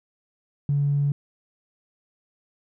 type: tone with tanh clipping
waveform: triangle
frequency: 142.8 Hz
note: D3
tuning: 48 cents flat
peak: -19 dBFS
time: 0.69-1.12 s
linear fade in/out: 2 ms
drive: 4 dB
effects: none